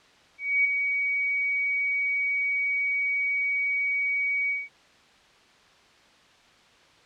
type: tone with ADSR envelope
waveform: sine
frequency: 2257 Hz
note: C#7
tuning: 31 cents sharp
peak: -17 dBFS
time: 0.38-4.69 s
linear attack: 270 ms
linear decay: 4 ms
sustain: -6 dB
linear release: 190 ms
effects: white hiss -56 dBFS RMS until 7.05 s + low-pass 4000 Hz 12 dB/octave